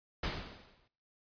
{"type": "noise with exponential decay", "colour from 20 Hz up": "pink", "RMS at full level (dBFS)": -33, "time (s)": [0.23, 0.88], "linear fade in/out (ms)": 5, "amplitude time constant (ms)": 140, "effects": ["noise-tail reverb RT60 0.5 s tail -20 dB re dry", "resampled to 11025 Hz"]}